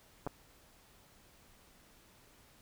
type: clicks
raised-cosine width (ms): 1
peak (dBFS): -24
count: 2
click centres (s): 0.266 / 0.273
effects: pink hiss -63 dBFS RMS until 2.61 s